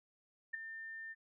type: tone with ADSR envelope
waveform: sine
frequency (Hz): 1800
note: A6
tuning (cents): +39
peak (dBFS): -34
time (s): 0.53-1.15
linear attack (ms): 13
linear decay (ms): 10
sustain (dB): -10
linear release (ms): 35
effects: none